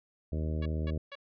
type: harmonic tone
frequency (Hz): 78.1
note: D#2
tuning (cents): +7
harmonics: 1 / 2 / 3 / 4 / 5 / 6 / 7 / 8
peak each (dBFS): -31 / -37 / -41 / -43 / -45 / -47 / -48 / -49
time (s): 0.32-0.98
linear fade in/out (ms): 5
type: tone bursts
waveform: 10% pulse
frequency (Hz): 563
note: C#5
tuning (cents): +27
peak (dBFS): -33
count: 3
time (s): 0.62-1.154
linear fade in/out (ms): 5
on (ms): 38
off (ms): 210
effects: resampled to 11025 Hz